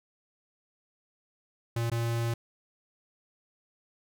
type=tone with dropouts; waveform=square; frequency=116.54 Hz; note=A#2; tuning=in tune; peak=-28 dBFS; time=1.76-2.34 s; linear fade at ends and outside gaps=5 ms; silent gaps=1.9-1.916 s; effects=none